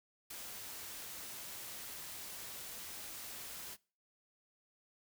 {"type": "noise with ADSR envelope", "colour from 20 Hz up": "white", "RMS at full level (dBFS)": -44, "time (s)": [0.3, 3.77], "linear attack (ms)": 9, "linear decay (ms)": 6, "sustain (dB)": -3, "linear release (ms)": 42, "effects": ["noise-tail reverb RT60 0.4 s tail -24 dB re dry"]}